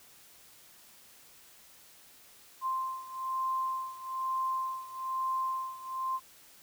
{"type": "beating tone pair", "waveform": "sine", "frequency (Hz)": [1046.5, 1047.6], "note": ["C6", "C6"], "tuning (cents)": [0, 2], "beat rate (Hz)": 1.1, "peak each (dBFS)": [-33, -36], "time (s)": [2.61, 6.2], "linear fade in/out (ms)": 50, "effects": ["white hiss -57 dBFS RMS until 6.62 s"]}